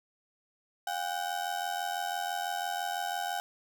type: ring-modulated tone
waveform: 35% pulse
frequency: 756 Hz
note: F#5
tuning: 37 cents sharp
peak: -27 dBFS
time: 0.87-3.4 s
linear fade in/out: 0 ms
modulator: 43 Hz
effects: none